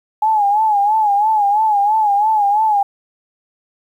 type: tone with vibrato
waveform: sine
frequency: 840 Hz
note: G#5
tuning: 19 cents sharp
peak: -11 dBFS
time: 0.22-2.83 s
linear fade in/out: 5 ms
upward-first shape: sine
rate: 3 Hz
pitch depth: 86 cents each way
effects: 8-bit